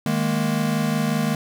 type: chord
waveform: square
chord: D# suspended fourth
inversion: none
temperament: equal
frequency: 155.56 / 207.7 / 233.1 Hz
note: D#3 / G#3 / A#3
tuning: 0 / 0 / 0 cents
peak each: -25 dBFS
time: 0.06-1.35 s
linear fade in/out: 2 ms
effects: none

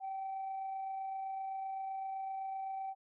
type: tone with amplitude modulation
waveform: sine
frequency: 772 Hz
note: G5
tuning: 27 cents flat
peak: -35 dBFS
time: 0-2.95 s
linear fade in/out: 50 ms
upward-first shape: sine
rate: 27.8 Hz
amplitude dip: 25%
effects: tanh soft clip ceiling -34 dBFS

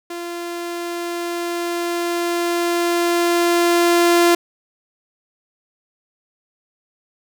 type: tone with level ramp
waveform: sawtooth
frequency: 344.8 Hz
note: F4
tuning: 22 cents flat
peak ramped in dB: -23 to -7 dBFS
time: 0.1-4.35 s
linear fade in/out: 5 ms
effects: none

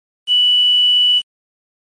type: tone with quantisation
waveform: sine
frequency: 2960 Hz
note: F#7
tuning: in tune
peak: -9 dBFS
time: 0.27-1.22 s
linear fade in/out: 50 ms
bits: 6
effects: MP3 48 kbps

